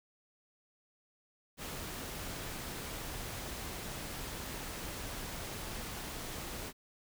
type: noise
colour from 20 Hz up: pink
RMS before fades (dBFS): -42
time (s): 1.57-6.73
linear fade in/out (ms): 50
effects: none